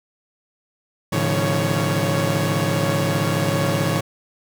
sawtooth tone cluster, 106.9 / 138.9 / 154.1 / 172.7 / 557 Hz, A2 / C#3 / D#3 / F3 / C#5, -49 / +4 / -16 / -19 / +8 cents, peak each -21 dBFS, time 1.12-4.01 s, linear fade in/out 10 ms, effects none

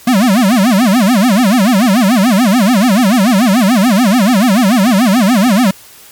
square tone with vibrato, 220 Hz, A3, in tune, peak -7 dBFS, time 0.07-5.71 s, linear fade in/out 5 ms, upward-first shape sine, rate 6.9 Hz, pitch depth 290 cents each way, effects white hiss -38 dBFS RMS until 6.11 s + MP3 96 kbps

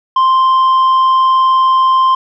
sine tone with tanh clipping, 1046.5 Hz, C6, in tune, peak -8 dBFS, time 0.16-2.15 s, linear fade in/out 5 ms, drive 4 dB, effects none

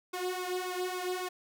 sawtooth tone with flanger, 364.6 Hz, F#4, 25 cents flat, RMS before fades -35 dBFS, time 0.13-1.29 s, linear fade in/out 10 ms, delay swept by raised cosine 0.82 to 2.52 ms, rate 3.6 Hz, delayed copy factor +0.75, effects none

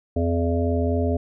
harmonic tone with a mistuned harmonic, 84.4 Hz, E2, 41 cents sharp, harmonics 1 / 3 / 5 / 7 / 8, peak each -22 / -25 / -27 / -29 / -31 dBFS, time 0.16-1.17 s, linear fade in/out 5 ms, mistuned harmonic 3, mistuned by +20 cents, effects none

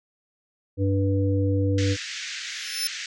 harmonic tone, 97.8 Hz, G2, 4 cents flat, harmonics 1 / 3 / 5, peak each -21 / -26 / -28 dBFS, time 0.77-1.97 s, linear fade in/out 50 ms
pink band-pass noise, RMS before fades -34 dBFS, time 1.78-3.06 s, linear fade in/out 2 ms, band 1600 to 6900 Hz, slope 48 dB/octave
sawtooth tone with exponential growth, 5274 Hz, E8, in tune, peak -19 dBFS, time 2.43-2.87 s, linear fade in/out 1 ms, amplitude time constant 94 ms
effects none

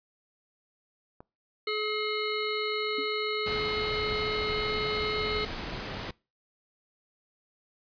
click, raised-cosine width 1 ms, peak -32 dBFS, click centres 1.205 s
harmonic tone, 426.2 Hz, G#4, 45 cents sharp, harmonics 1 / 3 / 5 / 7 / 9 / 10, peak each -31 / -36 / -34 / -40 / -40 / -37 dBFS, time 1.67-5.45 s, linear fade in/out 5 ms
sine tone with exponential decay, 280 Hz, C#4, 18 cents sharp, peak -32 dBFS, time 2.98-3.1 s, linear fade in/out 5 ms, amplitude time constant 25 ms
pink noise, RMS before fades -36 dBFS, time 3.46-6.11 s, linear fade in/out 5 ms
effects noise-tail reverb RT60 0.3 s tail -24 dB re dry + resampled to 11025 Hz

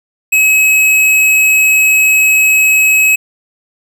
square tone, 2561 Hz, D#7, 49 cents sharp, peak -7 dBFS, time 0.32-3.16 s, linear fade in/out 10 ms, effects none

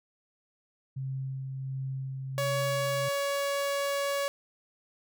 sine tone with tremolo, 133.3 Hz, C3, 33 cents sharp, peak -31 dBFS, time 0.96-3.09 s, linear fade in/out 10 ms, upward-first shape sine, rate 1.4 Hz, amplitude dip 30%
sawtooth tone, 562 Hz, C#5, 24 cents sharp, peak -24 dBFS, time 2.38-4.28 s, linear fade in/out 0 ms
effects none

